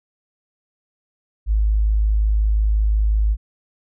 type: tone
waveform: sine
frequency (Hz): 52.8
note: G#1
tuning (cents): +29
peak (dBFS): -14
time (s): 1.46-3.37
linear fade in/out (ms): 50
effects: none